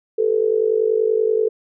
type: tone with amplitude modulation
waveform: sine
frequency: 440 Hz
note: A4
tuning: in tune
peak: -11 dBFS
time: 0.18-1.49 s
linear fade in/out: 10 ms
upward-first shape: sine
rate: 50.4 Hz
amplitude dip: 85%
effects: none